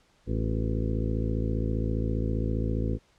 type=harmonic tone with a mistuned harmonic; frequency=55 Hz; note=A1; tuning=in tune; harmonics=1 / 2 / 3 / 4 / 5 / 6 / 7 / 8 / 9; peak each=-29 / -30 / -37 / -34 / -36 / -39 / -41 / -40 / -40 dBFS; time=0.26-2.99 s; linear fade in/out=50 ms; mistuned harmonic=6; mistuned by=+84 cents; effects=pink hiss -64 dBFS RMS until 3.18 s + low-pass 7000 Hz 12 dB/octave